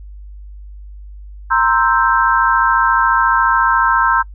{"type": "chord", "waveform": "sine", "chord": "C dominant seventh", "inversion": "third", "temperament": "equal", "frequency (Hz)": [932.3, 1046.5, 1318.5, 1568], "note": ["Bb5", "C6", "E6", "G6"], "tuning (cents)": [0, 0, 0, 0], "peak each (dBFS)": -16, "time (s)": [1.5, 4.23], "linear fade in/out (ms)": 20, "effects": ["noise-tail reverb RT60 0.1 s tail -26 dB re dry", "added 50 Hz sine -31 dBFS peak until 4.34 s"]}